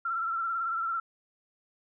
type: tone with vibrato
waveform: sine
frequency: 1348 Hz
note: E6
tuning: 38 cents sharp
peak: -28 dBFS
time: 0.05-1 s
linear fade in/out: 5 ms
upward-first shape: sine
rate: 18 Hz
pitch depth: 50 cents each way
effects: none